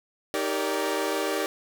sawtooth chord, Eb major seventh, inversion none, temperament equal with one note detuned, 311.1 / 392 / 466.2 / 575.6 Hz, Eb4 / G4 / Bb4 / D5, 0 / 0 / 0 / -35 cents, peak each -28 / -26 / -28 / -27 dBFS, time 0.34-1.46 s, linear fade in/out 0 ms, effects 8-bit

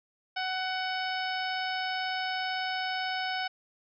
harmonic tone, 747 Hz, F#5, 16 cents sharp, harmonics 1 / 2 / 3 / 4 / 5 / 6 / 7, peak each -33 / -35 / -39 / -39 / -43 / -45 / -41 dBFS, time 0.36-3.48 s, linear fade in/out 10 ms, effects none

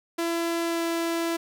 sawtooth tone with pitch glide, 336.3 to 334.2 Hz, E4 to E4, +35 to +24 cents, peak -21 dBFS, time 0.18-1.37 s, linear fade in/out 10 ms, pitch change -11 cents, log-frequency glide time 0.64-0.83 s, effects none

